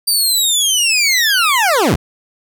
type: linear sweep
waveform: 20% pulse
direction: down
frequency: 4699 to 40.11 Hz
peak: -6 dBFS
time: 0.07-1.96 s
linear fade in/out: 10 ms
effects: none